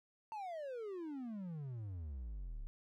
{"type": "exponential sweep", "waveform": "triangle", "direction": "down", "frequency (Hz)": [903, 32.7], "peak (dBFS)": -40, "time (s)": [0.32, 2.67], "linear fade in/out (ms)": 0, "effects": []}